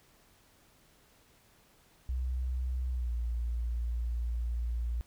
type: tone with pitch glide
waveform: sine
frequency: 63.2 to 58.63 Hz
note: B1 to A#1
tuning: +41 to +11 cents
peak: -30 dBFS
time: 2.09-5.01 s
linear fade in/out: 0 ms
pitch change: -130 cents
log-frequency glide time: 2.9-3.13 s
effects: pink hiss -64 dBFS RMS until 5.06 s

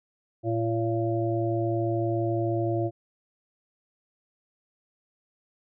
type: harmonic tone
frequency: 113.8 Hz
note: A#2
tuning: 41 cents flat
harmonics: 1 / 3 / 5 / 6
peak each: -28 / -27 / -33 / -32 dBFS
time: 0.43-2.91 s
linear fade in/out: 50 ms
effects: none

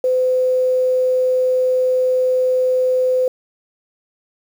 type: tone with quantisation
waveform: sine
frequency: 510 Hz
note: C5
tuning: 44 cents flat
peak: -13 dBFS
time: 0.04-3.28 s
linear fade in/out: 2 ms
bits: 7
effects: none

